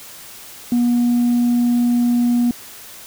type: tone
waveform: sine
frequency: 240.9 Hz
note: B3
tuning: 43 cents flat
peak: -11 dBFS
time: 0.72-2.51 s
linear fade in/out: 2 ms
effects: tanh soft clip ceiling -11 dBFS + white hiss -38 dBFS RMS until 3.06 s